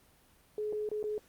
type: tone with dropouts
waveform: sine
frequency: 423.7 Hz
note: G#4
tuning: 35 cents sharp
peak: -32 dBFS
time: 0.58-1.18 s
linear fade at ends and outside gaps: 1 ms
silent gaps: 0.726-0.731 / 0.89-0.915 / 1.029-1.04 s
effects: pink hiss -64 dBFS RMS until 1.28 s + Opus 32 kbps